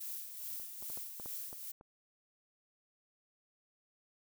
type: noise with tremolo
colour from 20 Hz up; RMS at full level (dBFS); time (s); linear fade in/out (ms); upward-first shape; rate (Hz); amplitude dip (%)
violet; -42; 0-1.72; 10; sine; 2.4; 50
type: clicks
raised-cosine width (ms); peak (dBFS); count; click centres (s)
1; -43 / -40 / -38 / -36 / -34 / -34 / -36 / -42; 8; 0.599 / 0.825 / 0.901 / 0.974 / 1.199 / 1.259 / 1.529 / 1.811
effects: none